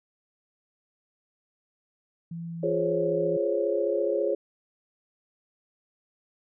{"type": "tone with vibrato", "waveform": "sine", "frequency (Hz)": 167.2, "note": "E3", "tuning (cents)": 25, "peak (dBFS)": -33, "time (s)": [2.31, 3.37], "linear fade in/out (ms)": 5, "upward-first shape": "triangle", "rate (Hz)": 2.1, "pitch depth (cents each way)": 9}
{"type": "chord", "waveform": "sine", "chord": "Db major seventh", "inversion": "first", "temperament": "just", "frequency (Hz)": [346.5, 415.8, 519.7, 554.4], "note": ["F4", "Ab4", "C5", "Db5"], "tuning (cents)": [-14, 2, -12, 0], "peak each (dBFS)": [-30, -28, -32, -27], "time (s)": [2.63, 4.35], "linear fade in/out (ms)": 5}
{"effects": []}